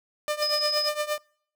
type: tone with tremolo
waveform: sawtooth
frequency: 599 Hz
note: D5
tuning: 34 cents sharp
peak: -19 dBFS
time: 0.28-1.18 s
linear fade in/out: 0 ms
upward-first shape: triangle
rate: 8.6 Hz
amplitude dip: 90%
type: tone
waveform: sine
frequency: 5070 Hz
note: D#8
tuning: 32 cents sharp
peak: -24 dBFS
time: 0.42-0.89 s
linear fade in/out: 5 ms
effects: noise-tail reverb RT60 0.6 s tail -25 dB re dry